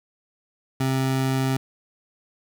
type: tone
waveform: 25% pulse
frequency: 132.5 Hz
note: C3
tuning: 22 cents sharp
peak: -17 dBFS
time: 0.8-1.57 s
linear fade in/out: 5 ms
effects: none